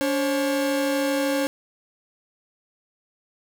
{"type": "tone pair together", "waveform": "45% pulse", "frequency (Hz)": [285.4, 538], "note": ["D4", "C5"], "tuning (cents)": [-49, 48], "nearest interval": "major seventh", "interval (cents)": 1097, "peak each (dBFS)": -24, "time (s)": [0.01, 1.47], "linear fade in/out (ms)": 0, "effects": []}